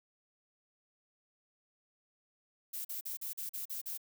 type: noise bursts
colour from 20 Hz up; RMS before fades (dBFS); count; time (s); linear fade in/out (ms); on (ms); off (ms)
violet; -40; 8; 2.73-3.977; 10; 120; 41
effects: none